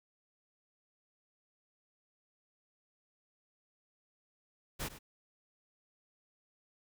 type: noise with echo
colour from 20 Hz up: pink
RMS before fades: -38 dBFS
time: 4.79-4.89 s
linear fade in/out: 20 ms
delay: 100 ms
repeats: 1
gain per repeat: -13 dB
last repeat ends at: 4.99 s
effects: none